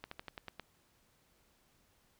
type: slowing click train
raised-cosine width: 0.3 ms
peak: -27 dBFS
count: 7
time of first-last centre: 0.04-0.597 s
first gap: 74 ms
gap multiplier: 1.09
effects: pink hiss -71 dBFS RMS until 2.19 s